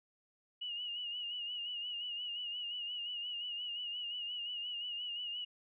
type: tone with vibrato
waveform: sine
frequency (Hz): 2888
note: F#7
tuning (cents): -43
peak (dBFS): -38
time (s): 0.61-5.45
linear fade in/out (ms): 10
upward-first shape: sine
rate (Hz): 5.7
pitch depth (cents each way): 52
effects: none